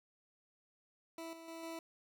20% pulse tone with level steps, 328.8 Hz, E4, 4 cents flat, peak -39 / -46 / -41 / -38 dBFS, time 1.18-1.79 s, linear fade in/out 2 ms, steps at 1.33 / 1.48 / 1.63 s, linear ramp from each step 2 ms, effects none

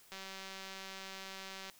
click train, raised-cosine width 0.2 ms, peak -29 dBFS, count 304, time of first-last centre 0.12-1.698 s, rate 192 Hz, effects white hiss -62 dBFS RMS until 1.79 s

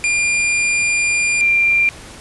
45% pulse / sine tone pair in turn, 2400 / 2379 Hz, D7 / D7, +37 / +22 cents, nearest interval unison, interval 15 cents, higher first, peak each -14 / -11 dBFS, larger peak second, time 0.04-1.41 / 1.41-1.89 s, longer first, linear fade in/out 0 ms, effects pink hiss -37 dBFS RMS until 2.2 s + resampled to 24000 Hz

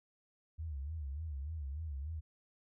sine tone with vibrato, 74.2 Hz, D2, 18 cents sharp, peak -38 dBFS, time 0.58-2.21 s, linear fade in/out 20 ms, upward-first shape sine, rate 3.4 Hz, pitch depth 170 cents each way, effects none

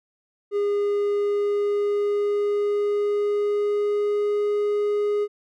triangle tone with pitch glide, 408.2 to 414.1 Hz, G#4 to G#4, -30 to -5 cents, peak -18 dBFS, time 0.51-5.28 s, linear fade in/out 50 ms, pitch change +25 cents, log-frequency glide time 0.7-4.45 s, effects none

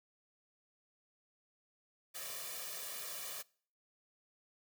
white noise with comb filter, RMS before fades -44 dBFS, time 2.14-3.43 s, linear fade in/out 20 ms, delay 1.7 ms, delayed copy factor +0.8, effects noise-tail reverb RT60 0.5 s tail -24 dB re dry + high-pass 200 Hz 12 dB/octave

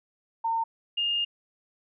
sine tone pair in turn, 910 / 2828 Hz, A#5 / F7, -42 / +21 cents, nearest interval octave + minor sixth, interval 1963 cents, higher second, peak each -24 dBFS, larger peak neither, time 0.44-0.64 / 0.97-1.25 s, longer second, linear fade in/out 10 ms, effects none

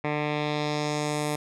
10% pulse tone with low-pass filter sweep, 149.3 Hz, D3, 29 cents sharp, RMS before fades -28 dBFS, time 0.04-1.36 s, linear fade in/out 5 ms, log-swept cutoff 2100 to 11000 Hz, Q 1.7, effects none

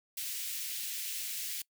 white high-pass noise, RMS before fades -38 dBFS, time 0.17-1.62 s, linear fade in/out 5 ms, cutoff 2100 Hz, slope 24 dB/octave, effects noise-tail reverb RT60 0.1 s tail -22 dB re dry

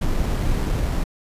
brown noise with sample-and-hold, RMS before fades -21 dBFS, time 0.01-1.04 s, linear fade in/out 10 ms, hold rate 6300 Hz, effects resampled to 32000 Hz

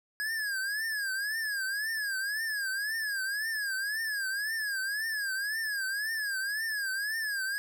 square tone with vibrato, 1666 Hz, G#6, 5 cents sharp, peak -31 dBFS, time 0.2-7.58 s, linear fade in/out 0 ms, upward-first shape triangle, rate 1.9 Hz, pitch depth 160 cents each way, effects none

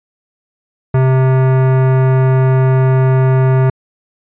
sine tone with hard clipping, 130.81 Hz, C3, in tune, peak -10 dBFS, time 0.94-3.7 s, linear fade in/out 5 ms, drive 18 dB, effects resampled to 8000 Hz

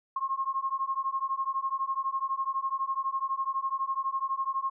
sine beating tone pair, 1069 / 1081 Hz, C6 / C#6, +37 / -44 cents, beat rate 12 Hz, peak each -31 dBFS, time 0.16-4.7 s, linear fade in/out 5 ms, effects none

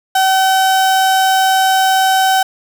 35% pulse tone, 763 Hz, G5, 47 cents flat, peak -8 dBFS, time 0.15-2.43 s, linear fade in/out 5 ms, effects none

